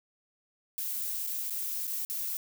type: noise with dropouts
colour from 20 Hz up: violet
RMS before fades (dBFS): -34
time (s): 0.78-2.37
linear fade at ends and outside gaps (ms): 0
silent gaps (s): 1.266-1.272 / 1.498-1.506 / 1.87-1.877 / 2.05-2.099
effects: none